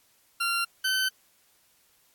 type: tone pair in turn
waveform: 20% pulse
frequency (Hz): 1380 / 1528.3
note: F6 / G6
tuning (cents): -21 / -44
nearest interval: major second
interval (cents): 177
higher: second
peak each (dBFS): -20 / -19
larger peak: second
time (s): 0.4-0.65 / 0.84-1.09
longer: neither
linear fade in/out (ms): 10
effects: white hiss -64 dBFS RMS until 2.14 s + AAC 64 kbps